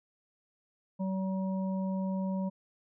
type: harmonic tone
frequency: 190 Hz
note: F#3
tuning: 46 cents sharp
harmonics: 1 / 3 / 5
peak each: -30 / -40 / -44 dBFS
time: 0.99-2.5 s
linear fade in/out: 20 ms
effects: none